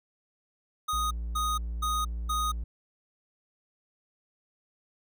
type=tone bursts; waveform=square; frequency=1244.5 Hz; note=D#6; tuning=in tune; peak=-28 dBFS; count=4; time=0.88-2.52 s; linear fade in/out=10 ms; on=230 ms; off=240 ms
type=tone; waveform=triangle; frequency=57.4 Hz; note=A#1; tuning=26 cents flat; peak=-29 dBFS; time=0.93-2.64 s; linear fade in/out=5 ms
effects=none